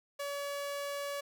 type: tone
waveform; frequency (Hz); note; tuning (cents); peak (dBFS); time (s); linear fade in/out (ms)
sawtooth; 568; C#5; +42; -32; 0.19-1.21; 10
effects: none